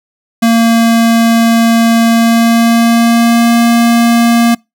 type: tone with pitch glide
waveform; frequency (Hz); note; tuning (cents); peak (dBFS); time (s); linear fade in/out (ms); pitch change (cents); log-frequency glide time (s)
square; 229.6 to 233.9; A#3 to A#3; -26 to +6; -6; 0.42-4.55; 10; +32; 2.09-3.55
effects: noise-tail reverb RT60 0.2 s tail -25 dB re dry